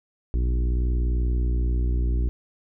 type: harmonic tone with a mistuned harmonic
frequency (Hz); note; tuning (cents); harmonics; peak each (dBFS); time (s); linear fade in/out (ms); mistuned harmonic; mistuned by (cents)
60.5; B1; -35; 1 / 2 / 3 / 4 / 5 / 6 / 7; -20 / -33 / -40 / -40 / -38 / -40 / -48; 0.34-2.29; 0; 1; -58
effects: none